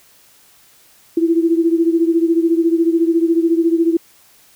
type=beating tone pair; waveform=sine; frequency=329.6 / 343.6 Hz; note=E4 / F4; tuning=0 / -28 cents; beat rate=14 Hz; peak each=-13 / -17 dBFS; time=1.17-3.97 s; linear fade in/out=5 ms; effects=white hiss -50 dBFS RMS until 4.55 s